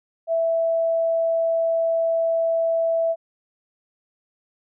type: tone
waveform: sine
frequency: 660 Hz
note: E5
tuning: 2 cents sharp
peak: -18 dBFS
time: 0.27-3.16 s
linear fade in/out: 50 ms
effects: none